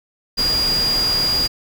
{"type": "tone in noise", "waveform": "sine", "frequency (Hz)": 4839, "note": "D#8", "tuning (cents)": -49, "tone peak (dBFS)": -16, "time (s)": [0.37, 1.48], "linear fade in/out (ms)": 20, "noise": "pink", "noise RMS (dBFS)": -26, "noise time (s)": [0.37, 1.48], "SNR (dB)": 7, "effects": []}